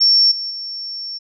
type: tone with level steps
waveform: sine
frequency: 5450 Hz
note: F8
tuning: 43 cents flat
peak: -9 / -22 / -25 dBFS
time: 0-1.19 s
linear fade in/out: 20 ms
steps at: 0.31 / 0.5 s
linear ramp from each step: 10 ms
effects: none